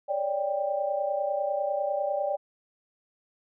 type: tone cluster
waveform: sine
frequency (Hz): 560 / 590 / 790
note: C#5 / D5 / G5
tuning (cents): +18 / +8 / +13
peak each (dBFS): -32 / -28 / -31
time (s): 0.08-2.37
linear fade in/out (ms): 20
effects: none